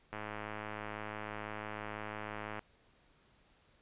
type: click train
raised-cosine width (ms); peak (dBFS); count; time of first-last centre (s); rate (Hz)
0.5; -26; 262; 0.13-2.592; 106
effects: pink hiss -68 dBFS RMS until 3.81 s + resampled to 8000 Hz